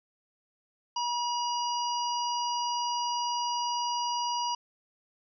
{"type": "harmonic tone", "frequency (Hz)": 962, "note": "B5", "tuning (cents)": -46, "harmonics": [1, 3, 5, 6], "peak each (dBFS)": [-29, -38, -37, -40], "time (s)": [0.96, 4.55], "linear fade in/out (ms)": 5, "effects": []}